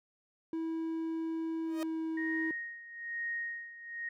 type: tone with pitch glide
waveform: triangle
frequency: 325.3 to 322.1 Hz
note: E4 to E4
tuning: -23 to -40 cents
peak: -31 dBFS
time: 0.53-2.51 s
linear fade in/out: 2 ms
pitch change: -17 cents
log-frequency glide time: 1.7-1.81 s
type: tone with exponential growth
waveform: sawtooth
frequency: 622.3 Hz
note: D#5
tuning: in tune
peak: -32 dBFS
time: 1.64-1.83 s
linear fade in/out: 0 ms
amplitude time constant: 41 ms
type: tone with tremolo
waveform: sine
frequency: 1867 Hz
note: A#6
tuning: 2 cents sharp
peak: -33 dBFS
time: 2.17-4.09 s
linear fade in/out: 5 ms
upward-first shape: sine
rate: 1.1 Hz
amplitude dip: 80%
effects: none